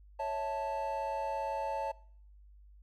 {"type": "chord", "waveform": "triangle", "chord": "A major", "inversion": "first", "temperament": "equal with one note detuned", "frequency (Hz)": [554.4, 652.1, 880], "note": ["C#5", "E5", "A5"], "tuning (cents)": [0, -19, 0], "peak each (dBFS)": [-36, -39, -33], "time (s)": [0.19, 1.92], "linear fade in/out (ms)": 10, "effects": ["noise-tail reverb RT60 0.6 s tail -23 dB re dry", "added 50 Hz sine -54 dBFS peak until 2.82 s"]}